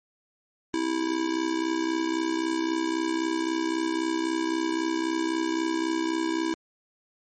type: tone with amplitude modulation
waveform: square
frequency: 326.7 Hz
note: E4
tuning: 15 cents flat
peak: -22 dBFS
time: 0.74-6.54 s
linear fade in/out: 0 ms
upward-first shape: sine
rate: 63.8 Hz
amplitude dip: 75%
effects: MP3 32 kbps